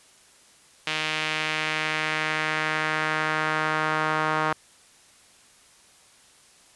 sawtooth tone with band-pass filter sweep, 155.56 Hz, D#3, in tune, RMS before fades -26 dBFS, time 0.87-4.53 s, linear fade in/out 2 ms, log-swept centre 2800 to 1200 Hz, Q 1.7, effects white hiss -55 dBFS RMS until 6.75 s + resampled to 24000 Hz

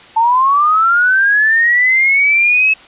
sine linear sweep, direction up, 880 to 2598 Hz, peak -8 dBFS, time 0.16-2.74 s, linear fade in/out 10 ms, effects white hiss -39 dBFS RMS until 2.87 s + resampled to 8000 Hz

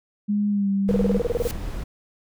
sine tone with pitch glide, 206.1 to 197.02 Hz, G#3 to G3, -13 to +9 cents, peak -19 dBFS, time 0.28-1.2 s, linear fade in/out 20 ms, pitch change -78 cents, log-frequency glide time 0.49-0.69 s
brown noise, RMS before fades -30 dBFS, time 0.88-1.84 s, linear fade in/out 10 ms
sine tone bursts, 478.7 Hz, A#4, 46 cents sharp, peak -19 dBFS, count 12, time 0.89-1.473 s, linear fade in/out 0 ms, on 22 ms, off 29 ms
white noise with exponential growth, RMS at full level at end -31 dBFS, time 1.24-1.51 s, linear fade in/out 0 ms, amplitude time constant 57 ms
effects none

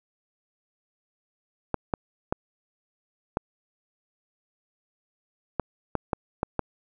clicks, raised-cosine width 1 ms, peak -10 dBFS, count 9, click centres 1.743 / 1.938 / 2.325 / 3.371 / 5.597 / 5.953 / 6.132 / 6.431 / 6.593 s, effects none

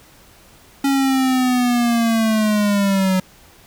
square linear sweep, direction down, 277.2 to 185 Hz, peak -15 dBFS, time 0.84-3.2 s, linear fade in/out 5 ms, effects pink hiss -48 dBFS RMS until 3.66 s

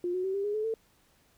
sine tone with pitch steps, 353.3 / 367.5 / 382.2 / 397.5 / 413.4 / 430 / 447.2 Hz, F4 / F#4 / G4 / G4 / G#4 / A4 / A4, +20 / -12 / -44 / +24 / -8 / -40 / +28 cents, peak -28 dBFS, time 0.04-0.74 s, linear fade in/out 2 ms, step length 100 ms, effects pink hiss -66 dBFS RMS until 1.37 s

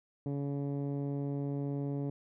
10% pulse tone with low-pass filter, 141.3 Hz, C#3, 34 cents sharp, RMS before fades -35 dBFS, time 0.26-2.1 s, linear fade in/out 2 ms, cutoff 300 Hz, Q 0.75, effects none

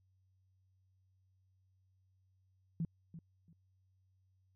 sine tone with echo, 164.81 Hz, E3, in tune, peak -33 dBFS, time 2.8-2.85 s, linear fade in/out 2 ms, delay 340 ms, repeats 2, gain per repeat -13 dB, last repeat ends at 3.53 s, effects added 94 Hz sine -70 dBFS peak until 4.55 s

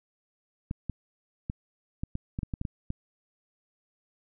clicks, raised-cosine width 5 ms, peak -19 dBFS, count 11, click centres 0.711 / 0.897 / 1.499 / 2.035 / 2.154 / 2.389 / 2.432 / 2.538 / 2.614 / 2.652 / 2.904 s, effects none

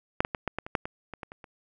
clicks, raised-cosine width 0.5 ms, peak -7 / -12 / -15 / -13 / -15 / -23 / -9 / -19 / -23 / -22 / -27 / -30 dBFS, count 12, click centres 0.205 / 0.249 / 0.348 / 0.477 / 0.586 / 0.665 / 0.752 / 0.855 / 1.137 / 1.232 / 1.319 / 1.442 s, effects none

